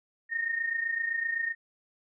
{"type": "tone pair together", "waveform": "sine", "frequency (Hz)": [1836.9, 1864.7], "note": ["A#6", "A#6"], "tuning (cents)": [-26, 0], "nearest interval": "unison", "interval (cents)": 26, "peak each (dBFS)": [-29, -34], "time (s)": [0.29, 1.55], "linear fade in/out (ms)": 50, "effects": []}